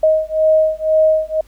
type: beating tone pair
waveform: sine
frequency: 627 / 629 Hz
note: D#5 / D#5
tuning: +13 / +19 cents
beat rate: 2 Hz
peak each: -14 dBFS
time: 0.03-1.41 s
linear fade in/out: 5 ms
effects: added 50 Hz sine -42 dBFS peak until 1.47 s + pink hiss -53 dBFS RMS until 1.47 s